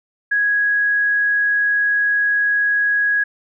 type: tone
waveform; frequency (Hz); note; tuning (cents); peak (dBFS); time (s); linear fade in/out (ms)
sine; 1661.2; G#6; 0; -14; 0.31-3.24; 10
effects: none